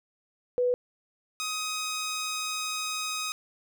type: tone pair in turn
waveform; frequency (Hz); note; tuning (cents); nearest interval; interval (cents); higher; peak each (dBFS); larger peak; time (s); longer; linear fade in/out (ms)
sine / 10% pulse; 493.9 / 1257.6; B4 / D#6; 0 / +18; octave + major third; 1618; second; -22; neither; 0.58-0.74 / 1.4-3.32; second; 0
effects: none